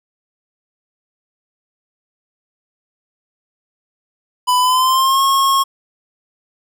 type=tone with pitch glide; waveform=square; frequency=997 to 1087.2 Hz; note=B5 to C#6; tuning=+16 to -34 cents; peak=-12 dBFS; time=4.47-5.64 s; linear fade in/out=20 ms; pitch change=+150 cents; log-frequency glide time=4.59-5.22 s; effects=none